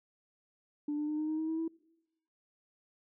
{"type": "tone with pitch steps", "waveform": "sine", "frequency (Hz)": [294.8, 299.1, 303.4, 307.9, 312.3, 316.9, 321.5, 326.2], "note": ["D4", "D4", "D#4", "D#4", "D#4", "D#4", "E4", "E4"], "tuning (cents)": [7, 32, -44, -18, 7, 32, -43, -18], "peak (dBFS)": -30, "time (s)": [0.88, 1.68], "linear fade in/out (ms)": 5, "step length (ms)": 100, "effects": ["noise-tail reverb RT60 0.9 s tail -23 dB re dry", "tanh soft clip ceiling -28 dBFS"]}